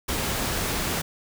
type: noise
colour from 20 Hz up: pink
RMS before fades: -27 dBFS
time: 0.08-1.02 s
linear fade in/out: 10 ms
effects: none